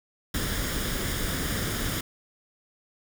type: noise with comb filter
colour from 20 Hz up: pink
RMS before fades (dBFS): -29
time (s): 0.34-2.01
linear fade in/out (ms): 5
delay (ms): 0.58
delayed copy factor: +0.55
effects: none